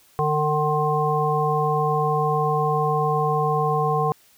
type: harmonic tone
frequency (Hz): 151.2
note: D#3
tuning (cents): -49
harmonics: 1 / 3 / 5 / 7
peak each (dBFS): -24 / -24 / -24 / -24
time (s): 0.19-4.12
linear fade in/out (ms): 0
effects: white hiss -56 dBFS RMS until 4.37 s